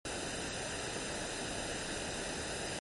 pink noise with comb filter, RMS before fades -39 dBFS, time 0.05-2.79 s, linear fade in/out 2 ms, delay 0.9 ms, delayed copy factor -0.6, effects MP3 48 kbps

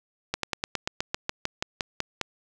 slowing click train, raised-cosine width 0.2 ms, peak -9 dBFS, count 14, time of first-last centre 0.34-2.213 s, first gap 93 ms, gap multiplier 1.07, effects none

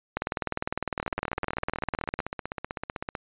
two click trains, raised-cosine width 0.5 ms, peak -12 / -16 dBFS, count 41 / 35, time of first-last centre 0.17-2.19 / 1-3.152 s, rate 19.8 / 15.8 Hz, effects resampled to 8000 Hz

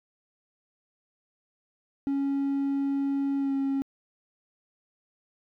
triangle tone with pitch glide, 277.2 to 273.1 Hz, C#4 to C#4, 0 to -26 cents, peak -22 dBFS, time 2.07-3.82 s, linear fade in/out 0 ms, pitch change -26 cents, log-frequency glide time 3.38-3.53 s, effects tanh soft clip ceiling -18 dBFS

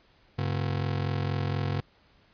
40% pulse ring-modulated tone, 120 Hz, B2, 49 cents flat, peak -23 dBFS, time 0.38-1.81 s, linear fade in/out 10 ms, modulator 22.1 Hz, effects pink hiss -62 dBFS RMS until 2.33 s + resampled to 11025 Hz

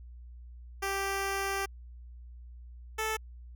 10% pulse tone pair in turn, 392 / 438.2 Hz, G4 / A4, 0 / -7 cents, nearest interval major second, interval 193 cents, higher second, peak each -22 dBFS, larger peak neither, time 0.82-1.66 / 2.98-3.17 s, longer first, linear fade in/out 10 ms, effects added 60 Hz sine -45 dBFS peak until 3.55 s

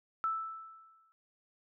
sine tone with exponential decay, 1318.5 Hz, E6, in tune, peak -28 dBFS, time 0.24-1.12 s, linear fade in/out 0 ms, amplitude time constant 190 ms, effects none

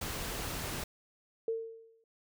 pink noise, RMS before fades -38 dBFS, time 0.01-0.84 s, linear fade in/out 5 ms
sine tone with exponential decay, 452.4 Hz, A4, 48 cents sharp, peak -28 dBFS, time 1.48-2.04 s, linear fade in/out 2 ms, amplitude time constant 120 ms
effects none

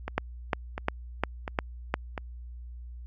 two click trains, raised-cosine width 0.5 ms, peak -17 / -9 dBFS, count 4 / 6, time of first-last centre 0.08-2.178 / 0.18-1.941 s, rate 1.43 / 2.84 Hz, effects added 60 Hz sine -39 dBFS peak until 3.06 s + MP3 96 kbps

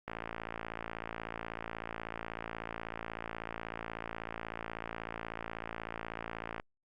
click train, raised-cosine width 0.5 ms, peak -23 dBFS, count 368, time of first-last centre 0.08-6.599 s, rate 56.3 Hz, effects Opus 48 kbps

